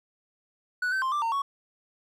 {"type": "tone with pitch steps", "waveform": "triangle", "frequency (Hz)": [1477, 1541, 1051, 1179, 914, 1113], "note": ["F#6", "G6", "C6", "D6", "A#5", "C#6"], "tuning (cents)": [-3, -30, 7, 6, -34, 7], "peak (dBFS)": -23, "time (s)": [0.82, 1.42], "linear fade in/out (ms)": 5, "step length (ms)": 100, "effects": []}